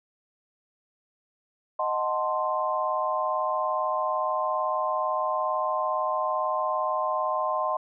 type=chord; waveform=sine; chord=D# diminished seventh; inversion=none; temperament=equal; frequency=622.3 / 740 / 880 / 1046.5 Hz; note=D#5 / F#5 / A5 / C6; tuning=0 / 0 / 0 / 0 cents; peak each=-29 / -32 / -33 / -27 dBFS; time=1.79-7.77 s; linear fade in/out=5 ms; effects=none